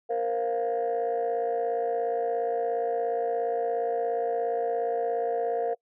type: chord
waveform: sine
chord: Bb suspended second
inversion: none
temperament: equal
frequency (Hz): 466.2 / 523.3 / 698.5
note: Bb4 / C5 / F5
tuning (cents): 0 / 0 / 0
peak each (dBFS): -26 / -32 / -28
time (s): 0.09-5.75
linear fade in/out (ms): 20
effects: noise-tail reverb RT60 0.1 s tail -25 dB re dry + tanh soft clip ceiling -20 dBFS